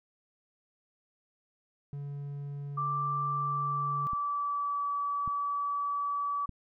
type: tone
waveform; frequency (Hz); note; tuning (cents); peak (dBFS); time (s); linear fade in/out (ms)
triangle; 142.4; C#3; +47; -34; 1.93-4.07; 0
type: tone with pitch glide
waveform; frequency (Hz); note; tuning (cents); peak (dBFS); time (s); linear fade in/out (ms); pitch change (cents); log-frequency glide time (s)
sine; 1174.7 to 1147.2; D6 to D6; 0 to -41; -29; 2.77-6.46; 10; -41; 3.27-4.88
type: clicks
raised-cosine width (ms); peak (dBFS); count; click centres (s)
5; -29; 3; 4.133 / 5.277 / 6.493
effects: none